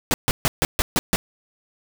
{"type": "noise bursts", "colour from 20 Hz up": "pink", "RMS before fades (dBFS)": -19, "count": 7, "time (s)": [0.11, 1.16], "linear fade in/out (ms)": 0, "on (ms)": 30, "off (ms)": 140, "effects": []}